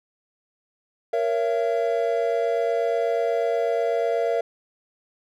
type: chord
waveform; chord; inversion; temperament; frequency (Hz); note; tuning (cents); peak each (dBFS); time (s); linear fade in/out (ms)
triangle; A# diminished; none; equal with one note detuned; 466.2 / 554.4 / 675.1; A#4 / C#5 / E5; 0 / 0 / +41; -22 / -26 / -22; 1.13-4.41; 5
effects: none